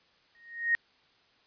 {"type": "tone with exponential growth", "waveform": "sine", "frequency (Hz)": 1864.7, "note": "A#6", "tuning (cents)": 0, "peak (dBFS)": -20, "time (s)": [0.35, 0.75], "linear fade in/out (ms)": 0, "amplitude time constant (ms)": 85, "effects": ["white hiss -65 dBFS RMS until 1.46 s", "resampled to 11025 Hz"]}